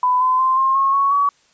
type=tone with pitch steps; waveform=sine; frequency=1000 / 1021 / 1042.5 / 1064.4 / 1086.7 / 1109.6 / 1132.9 Hz; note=B5 / C6 / C6 / C6 / C#6 / C#6 / C#6; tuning=+21 / -43 / -7 / +29 / -35 / +1 / +37 cents; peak=-13 dBFS; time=0.03-1.29 s; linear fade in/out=2 ms; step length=180 ms; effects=white hiss -57 dBFS RMS until 1.53 s + resampled to 16000 Hz